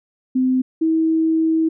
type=tone pair in turn; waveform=sine; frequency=257.5 / 321.9 Hz; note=C4 / E4; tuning=-28 / -41 cents; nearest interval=major third; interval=387 cents; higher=second; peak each=-14 dBFS; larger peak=neither; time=0.35-0.62 / 0.81-1.69 s; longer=second; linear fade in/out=10 ms; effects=none